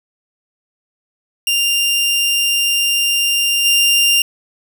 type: tone with level steps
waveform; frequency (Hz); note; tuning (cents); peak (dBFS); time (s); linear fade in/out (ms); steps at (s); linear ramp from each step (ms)
sawtooth; 2793; F7; -1; -10 / -7; 1.47-4.22; 2; 3.64; 20
effects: none